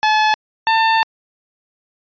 sawtooth tone pair in turn, 860 / 895 Hz, A5 / A5, -40 / +29 cents, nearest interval minor second, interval 69 cents, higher second, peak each -8 dBFS, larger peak neither, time 0.03-0.34 / 0.67-1.03 s, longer second, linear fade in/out 0 ms, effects resampled to 11025 Hz

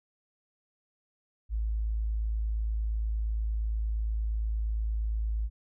sine tone, 54.3 Hz, A1, 22 cents flat, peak -27 dBFS, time 1.49-5.5 s, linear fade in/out 50 ms, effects none

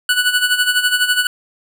25% pulse tone with tremolo, 1480 Hz, F#6, in tune, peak -7 dBFS, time 0.09-1.27 s, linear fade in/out 2 ms, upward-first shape sine, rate 12 Hz, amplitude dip 70%, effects none

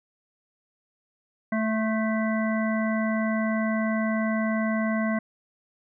harmonic tone with a mistuned harmonic, 220 Hz, A3, in tune, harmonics 1 / 3 / 5 / 7 / 9, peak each -24 / -30 / -35 / -36 / -34 dBFS, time 1.52-5.19 s, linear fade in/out 5 ms, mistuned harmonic 5, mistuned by -27 cents, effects none

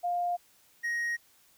sine / triangle tone pair in turn, 704 / 1879.5 Hz, F5 / A#6, +14 / +14 cents, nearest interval octave + perfect fourth, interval 1700 cents, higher second, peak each -27 dBFS, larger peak neither, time 0.03-0.37 / 0.83-1.17 s, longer neither, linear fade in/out 20 ms, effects white hiss -63 dBFS RMS until 1.57 s

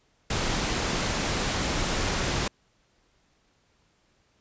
pink noise, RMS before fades -27 dBFS, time 0.3-2.48 s, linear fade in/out 5 ms, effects pink hiss -67 dBFS RMS until 4.4 s + resampled to 16000 Hz

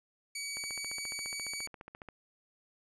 15% pulse tone, 2270 Hz, C#7, 41 cents sharp, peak -30 dBFS, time 0.35-1.67 s, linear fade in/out 5 ms
click train, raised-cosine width 0.5 ms, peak -31 dBFS, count 23, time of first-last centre 0.57-2.087 s, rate 14.5 Hz
effects resampled to 24000 Hz

